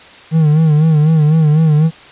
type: tone with vibrato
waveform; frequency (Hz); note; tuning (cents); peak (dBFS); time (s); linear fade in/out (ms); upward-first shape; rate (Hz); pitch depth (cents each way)
triangle; 155.3; D#3; -3; -5; 0.31-1.91; 50; sine; 4; 77
effects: white hiss -38 dBFS RMS until 2.11 s + resampled to 8000 Hz